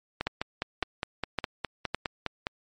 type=two click trains; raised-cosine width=0.3 ms; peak=-11 / -13 dBFS; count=4 / 12; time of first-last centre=0.27-1.946 / 0.21-2.469 s; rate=1.79 / 4.87 Hz; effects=MP3 48 kbps